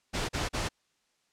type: noise bursts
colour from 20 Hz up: pink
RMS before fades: -31 dBFS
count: 3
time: 0.13-0.69 s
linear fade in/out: 20 ms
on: 160 ms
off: 40 ms
effects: white hiss -73 dBFS RMS until 1.32 s + low-pass 7000 Hz 12 dB/octave